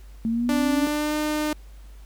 sine exponential sweep, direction up, 223.5 to 282.8 Hz, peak -21 dBFS, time 0.25-0.87 s, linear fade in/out 0 ms
sawtooth tone with pitch glide, 293.7 to 303 Hz, D4 to D#4, 0 to -46 cents, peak -19 dBFS, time 0.49-1.53 s, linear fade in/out 2 ms, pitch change +54 cents, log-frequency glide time 0.76-1.17 s
effects added 50 Hz sine -41 dBFS peak until 2.05 s + pink hiss -57 dBFS RMS until 2.05 s

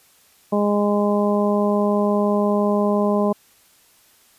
harmonic tone, 205.7 Hz, G#3, 16 cents flat, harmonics 1 / 2 / 3 / 4 / 5, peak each -19 / -22 / -22 / -29 / -27 dBFS, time 0.52-3.33 s, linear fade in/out 10 ms, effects white hiss -55 dBFS RMS until 4.38 s + resampled to 32000 Hz

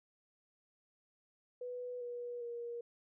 sine tone with pitch steps, 493.9 / 483.5 / 473.2 Hz, B4 / B4 / A#4, 0 / -37 / +26 cents, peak -40 dBFS, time 1.61-2.81 s, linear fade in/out 5 ms, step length 400 ms, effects none

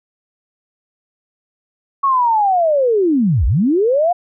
sine linear two-way sweep, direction down then up, 1120 to 49.22 to 727 Hz, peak -11 dBFS, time 2.03-4.13 s, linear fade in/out 10 ms, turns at 3.46 s, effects none

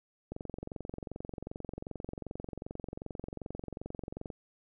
click train, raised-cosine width 2 ms, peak -26 dBFS, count 91, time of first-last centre 0.32-4.302 s, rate 22.6 Hz, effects none

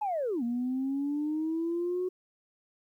sine linear two-way sweep, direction down then up, 870 to 233.1 to 369.7 Hz, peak -27 dBFS, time 0.01-2.09 s, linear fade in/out 10 ms, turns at 0.43 s, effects tanh soft clip ceiling -24 dBFS + 11-bit

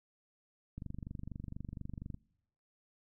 click train, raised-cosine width 5 ms, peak -30 dBFS, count 34, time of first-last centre 0.78-2.144 s, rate 24.2 Hz, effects noise-tail reverb RT60 0.8 s tail -25 dB re dry

